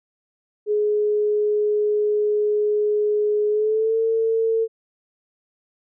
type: tone with pitch glide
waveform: sine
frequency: 419.6 to 449.7 Hz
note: G#4 to A4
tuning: +18 to +38 cents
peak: -17 dBFS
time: 0.66-4.68 s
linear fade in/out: 50 ms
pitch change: +120 cents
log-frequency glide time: 3.49-3.96 s
effects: none